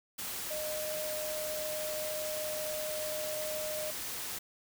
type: tone in noise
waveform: sine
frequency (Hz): 614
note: D#5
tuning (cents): -23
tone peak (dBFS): -36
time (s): 0.5-3.91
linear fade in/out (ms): 10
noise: white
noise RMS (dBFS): -39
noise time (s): 0.18-4.39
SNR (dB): 0
effects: none